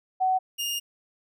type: tone pair in turn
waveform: sine / sawtooth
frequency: 750 / 2832 Hz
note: F#5 / F7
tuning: +23 / +23 cents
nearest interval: octave + major seventh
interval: 2300 cents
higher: second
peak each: -20 / -24 dBFS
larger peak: first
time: 0.2-0.39 / 0.58-0.8 s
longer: second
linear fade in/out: 20 ms
effects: none